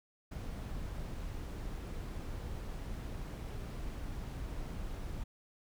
brown noise, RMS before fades -41 dBFS, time 0.31-5.24 s, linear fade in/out 10 ms, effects none

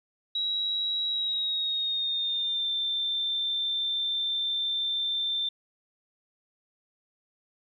sine tone with pitch glide, 3867 to 3567 Hz, B7 to A7, -37 to +23 cents, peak -26 dBFS, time 0.35-5.49 s, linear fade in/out 5 ms, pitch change -140 cents, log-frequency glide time 1.09-2.69 s, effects 11-bit

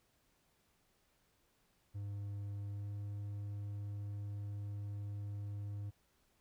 triangle tone with pitch glide, 101.2 to 102.02 Hz, G#2 to G#2, -44 to -30 cents, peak -38 dBFS, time 1.94-5.91 s, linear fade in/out 20 ms, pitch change +14 cents, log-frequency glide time 2.7-2.91 s, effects pink hiss -75 dBFS RMS until 6.4 s

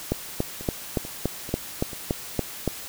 two click trains, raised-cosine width 2 ms, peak -9 / -23 dBFS, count 10 / 4, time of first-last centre 0.12-2.677 / 0.61-1.932 s, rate 3.52 / 2.27 Hz, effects white hiss -38 dBFS RMS until 2.88 s

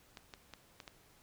clicks, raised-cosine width 0.2 ms, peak -30 dBFS, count 5, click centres 0.172 / 0.338 / 0.537 / 0.802 / 0.878 s, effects pink hiss -65 dBFS RMS until 1.22 s

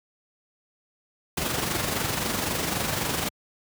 pink noise with amplitude modulation, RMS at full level -25 dBFS, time 1.37-3.29 s, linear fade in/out 5 ms, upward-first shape sine, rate 23.8 Hz, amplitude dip 45%, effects high-pass 80 Hz 12 dB/octave

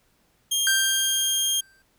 20% pulse tone, 3219 Hz, G7, 45 cents sharp, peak -16 dBFS, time 0.51-1.61 s, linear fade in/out 10 ms
square tone with exponential decay, 1568 Hz, G6, in tune, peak -20 dBFS, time 0.67-1.82 s, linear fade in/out 1 ms, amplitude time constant 250 ms
effects pink hiss -65 dBFS RMS until 1.98 s

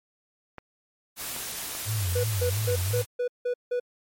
clicks, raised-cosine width 0.5 ms, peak -24 dBFS, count 3, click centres 0.583 / 1.364 / 1.751 s
white noise, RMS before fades -34 dBFS, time 1.16-3.06 s, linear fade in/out 50 ms
sine tone with vibrato, 98.8 Hz, G2, 14 cents sharp, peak -25 dBFS, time 1.85-3.05 s, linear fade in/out 50 ms, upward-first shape sine, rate 2.9 Hz, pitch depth 180 cents each way
triangle tone bursts, 491 Hz, B4, 10 cents flat, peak -22 dBFS, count 7, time 2.15-3.8 s, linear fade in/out 10 ms, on 90 ms, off 170 ms
effects MP3 64 kbps

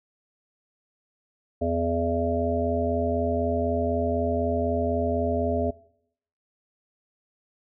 harmonic tone, 84 Hz, E2, 33 cents sharp, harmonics 1 / 3 / 5 / 7 / 8, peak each -29 / -29 / -29 / -29 / -29 dBFS, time 1.61-5.71 s, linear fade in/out 10 ms, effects noise-tail reverb RT60 0.7 s tail -21 dB re dry

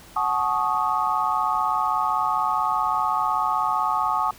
sine chord, D# half-diminished seventh, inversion first, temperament equal with one note detuned, 740 / 864.9 / 1108.7 / 1244.5 Hz, F#5 / A5 / C#6 / D#6, 0 / -30 / 0 / 0 cents, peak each -28 / -25 / -25 / -25 dBFS, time 0.16-4.31 s, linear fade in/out 5 ms, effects pink hiss -47 dBFS RMS until 4.38 s

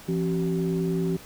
sine tone cluster, 170.1 / 268.6 / 381 Hz, F3 / C4 / G4, -45 / +46 / -49 cents, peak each -24 / -31 / -27 dBFS, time 0.08-1.17 s, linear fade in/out 10 ms, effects tanh soft clip ceiling -16 dBFS + pink hiss -46 dBFS RMS until 1.25 s

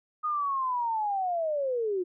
sine linear sweep, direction down, 1244.5 to 347.9 Hz, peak -26 dBFS, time 0.23-2.04 s, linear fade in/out 20 ms, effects none

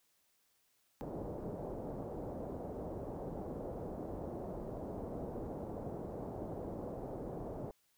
white low-pass noise, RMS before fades -43 dBFS, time 1.01-7.71 s, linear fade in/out 0 ms, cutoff 640 Hz, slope 24 dB/octave, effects white hiss -75 dBFS RMS until 7.97 s

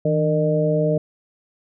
sine tone cluster, 159.6 / 299 / 459.3 / 609 Hz, D#3 / D4 / A#4 / D#5, +44 / +31 / -26 / -37 cents, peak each -20 / -27 / -22 / -21 dBFS, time 0.05-0.98 s, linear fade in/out 5 ms, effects none

